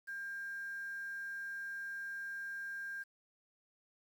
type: tone with quantisation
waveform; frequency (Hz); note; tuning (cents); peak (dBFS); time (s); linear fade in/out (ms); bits
sine; 1600; G6; +35; -40; 0.07-3.04; 20; 10
effects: none